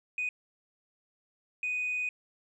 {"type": "tone bursts at uneven times", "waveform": "sine", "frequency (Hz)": 2489, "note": "D#7", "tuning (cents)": 0, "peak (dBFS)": -28, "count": 2, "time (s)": [[0.18, 0.29], [1.63, 2.09]], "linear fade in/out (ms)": 2, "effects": ["tanh soft clip ceiling -26 dBFS"]}